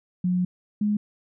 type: tone pair in turn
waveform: sine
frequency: 180.5 / 208.7 Hz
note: F#3 / G#3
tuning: -43 / +9 cents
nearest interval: minor third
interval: 252 cents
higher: second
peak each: -20 dBFS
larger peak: neither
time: 0.24-0.45 / 0.81-0.97 s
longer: first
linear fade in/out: 5 ms
effects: none